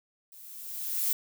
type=noise with level ramp; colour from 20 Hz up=violet; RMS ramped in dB=-51 to -26 dBFS; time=0.32-1.13 s; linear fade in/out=2 ms; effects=none